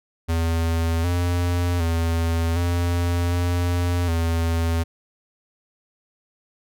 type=tone with pitch steps; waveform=square; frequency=82.7 / 87.8 / 83 / 86.9 / 87.8 / 83 Hz; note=E2 / F2 / E2 / F2 / F2 / E2; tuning=+6 / +10 / +12 / -8 / +10 / +12 cents; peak=-20 dBFS; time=0.28-4.84 s; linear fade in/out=20 ms; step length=760 ms; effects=none